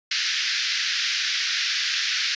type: band-pass noise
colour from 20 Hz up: white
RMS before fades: -25 dBFS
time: 0.11-2.35 s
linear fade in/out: 5 ms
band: 1500 to 5600 Hz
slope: 48 dB/octave
effects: resampled to 16000 Hz